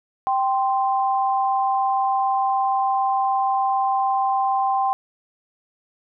sine tone pair together, 782 / 1044.7 Hz, G5 / C6, -4 / -3 cents, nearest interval perfect fourth, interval 501 cents, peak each -19 / -23 dBFS, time 0.27-4.93 s, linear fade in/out 0 ms, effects none

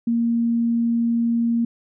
sine tone, 233.1 Hz, A#3, in tune, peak -17 dBFS, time 0.07-1.65 s, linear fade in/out 5 ms, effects none

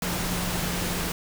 sine tone in noise, 177.7 Hz, F3, 30 cents sharp, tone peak -32 dBFS, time 0.02-1.12 s, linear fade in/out 2 ms, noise pink, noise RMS -29 dBFS, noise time 0.02-1.12 s, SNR -6 dB, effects none

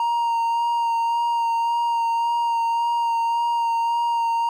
triangle tone with vibrato, 932.3 Hz, A#5, in tune, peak -17 dBFS, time 0-4.49 s, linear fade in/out 2 ms, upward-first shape sine, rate 1.8 Hz, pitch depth 16 cents each way, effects none

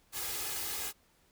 white noise with comb filter, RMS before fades -37 dBFS, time 0.12-0.93 s, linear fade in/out 50 ms, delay 2.4 ms, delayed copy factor +0.65, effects pink hiss -68 dBFS RMS until 1.31 s

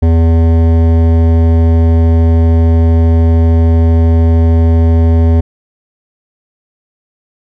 triangle tone with hard clipping, 82.41 Hz, E2, in tune, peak -7 dBFS, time 0.02-5.41 s, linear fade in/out 10 ms, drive 18 dB, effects none

